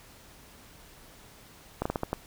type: slowing click train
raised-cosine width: 1 ms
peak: -14 dBFS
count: 6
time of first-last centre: 1.82-2.13 s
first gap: 35 ms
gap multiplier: 1.29
effects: pink hiss -53 dBFS RMS until 2.26 s